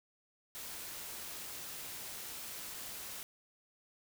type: noise with dropouts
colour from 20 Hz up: white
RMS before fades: -45 dBFS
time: 0.55-3.23 s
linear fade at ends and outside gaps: 0 ms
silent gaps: 2.741-2.744 s
effects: none